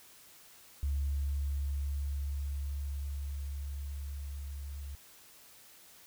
sine tone with level ramp, 70.5 Hz, C#2, 30 cents sharp, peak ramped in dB -28 to -39 dBFS, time 0.83-4.95 s, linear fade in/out 0 ms, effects tanh soft clip ceiling -25 dBFS + white hiss -57 dBFS RMS until 6.06 s

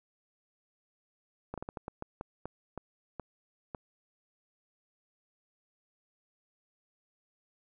slowing click train, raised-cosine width 1 ms, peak -24 dBFS, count 12, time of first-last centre 1.54-3.748 s, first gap 37 ms, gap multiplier 1.31, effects none

